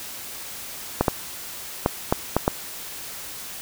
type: clicks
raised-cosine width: 1 ms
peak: -3 dBFS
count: 6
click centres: 1.01 / 1.082 / 1.861 / 2.125 / 2.366 / 2.479 s
effects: white hiss -36 dBFS RMS until 3.61 s